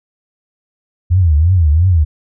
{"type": "tone with vibrato", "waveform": "sine", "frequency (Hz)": 83.2, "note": "E2", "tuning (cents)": 17, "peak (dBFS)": -7, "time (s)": [1.1, 2.05], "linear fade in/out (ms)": 20, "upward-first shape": "triangle", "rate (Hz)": 2.9, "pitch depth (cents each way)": 260, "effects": []}